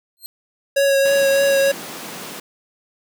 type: tone with exponential growth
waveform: 10% pulse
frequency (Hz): 4186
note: C8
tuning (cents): 0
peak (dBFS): -21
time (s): 0.17-0.26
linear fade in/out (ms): 0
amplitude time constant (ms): 18
type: tone with vibrato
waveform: square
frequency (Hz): 552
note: C#5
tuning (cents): -7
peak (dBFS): -14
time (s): 0.76-1.72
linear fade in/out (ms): 10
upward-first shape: triangle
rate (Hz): 3.3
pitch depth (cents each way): 19
type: high-pass noise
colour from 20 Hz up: pink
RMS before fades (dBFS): -33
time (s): 1.05-2.4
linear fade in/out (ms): 5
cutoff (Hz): 170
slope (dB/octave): 24
effects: none